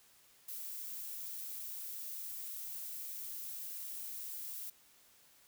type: noise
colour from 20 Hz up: violet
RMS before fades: -44 dBFS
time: 0.48-4.7 s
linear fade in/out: 5 ms
effects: white hiss -65 dBFS RMS until 5.47 s